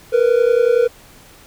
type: tone pair together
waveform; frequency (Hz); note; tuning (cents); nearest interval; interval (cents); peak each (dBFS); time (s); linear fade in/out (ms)
triangle; 463.1 / 493.9; A#4 / B4; -11 / 0; minor second; 111; -12; 0.12-0.88; 20
effects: pink hiss -45 dBFS RMS until 1.46 s